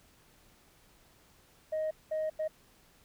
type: tone bursts at uneven times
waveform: sine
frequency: 625 Hz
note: D#5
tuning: 8 cents sharp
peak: -28 dBFS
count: 3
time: 1.72-1.91 / 2.11-2.3 / 2.39-2.48 s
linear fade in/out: 10 ms
effects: tanh soft clip ceiling -28 dBFS + pink hiss -63 dBFS RMS until 3.04 s